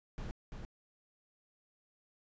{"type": "noise with echo", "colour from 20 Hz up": "brown", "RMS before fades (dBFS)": -41, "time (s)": [0.18, 0.31], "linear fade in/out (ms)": 0, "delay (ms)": 340, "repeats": 1, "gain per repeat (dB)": -4, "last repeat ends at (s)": 0.65, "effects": ["resampled to 16000 Hz"]}